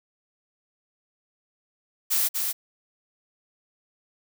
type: noise with echo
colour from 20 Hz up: blue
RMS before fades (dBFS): -23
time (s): 2.1-2.29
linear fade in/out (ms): 20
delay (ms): 240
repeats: 1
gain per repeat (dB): -4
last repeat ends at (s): 2.53
effects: none